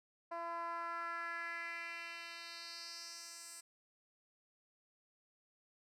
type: tone with band-pass filter sweep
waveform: 10% pulse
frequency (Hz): 338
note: E4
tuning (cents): +43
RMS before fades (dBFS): -45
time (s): 0.31-3.61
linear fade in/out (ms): 10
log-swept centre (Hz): 810 to 8200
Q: 2.7
effects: none

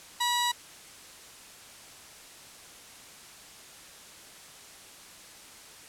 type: tone pair together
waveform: sawtooth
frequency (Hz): 967.5 / 1935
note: B5 / B6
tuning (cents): -36 / -36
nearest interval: octave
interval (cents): 1200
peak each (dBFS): -23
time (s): 0.2-0.52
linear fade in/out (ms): 10
effects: white hiss -49 dBFS RMS until 5.88 s + low-pass 10000 Hz 12 dB/octave

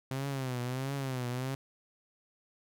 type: tone with vibrato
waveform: sawtooth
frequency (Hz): 130.6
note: C3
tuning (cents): -3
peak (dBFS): -29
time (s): 0.11-1.55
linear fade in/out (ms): 2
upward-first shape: triangle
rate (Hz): 1.5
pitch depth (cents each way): 130
effects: none

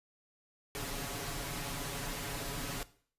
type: noise with comb filter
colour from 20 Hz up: pink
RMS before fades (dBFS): -39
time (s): 0.75-2.83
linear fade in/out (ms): 0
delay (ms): 7.1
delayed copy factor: +0.85
effects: noise-tail reverb RT60 0.5 s tail -17 dB re dry + resampled to 32000 Hz

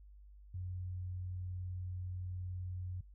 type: tone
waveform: sine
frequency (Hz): 91.1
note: F#2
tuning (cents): -26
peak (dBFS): -39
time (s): 0.54-3.01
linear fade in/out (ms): 5
effects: noise-tail reverb RT60 0.2 s tail -24 dB re dry + added 50 Hz sine -54 dBFS peak until 3.14 s

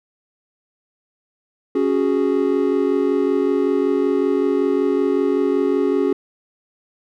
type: chord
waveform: triangle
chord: C# suspended fourth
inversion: none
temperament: equal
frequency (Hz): 277.2 / 370 / 415.3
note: C#4 / F#4 / G#4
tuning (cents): 0 / 0 / 0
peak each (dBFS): -18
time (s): 1.75-6.13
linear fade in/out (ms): 5
effects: none

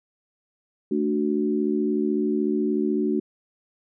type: chord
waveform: sine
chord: D major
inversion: second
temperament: equal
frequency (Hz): 220 / 293.7 / 370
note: A3 / D4 / F#4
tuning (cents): 0 / 0 / 0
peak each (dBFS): -25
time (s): 0.91-3.2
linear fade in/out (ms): 5
effects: none

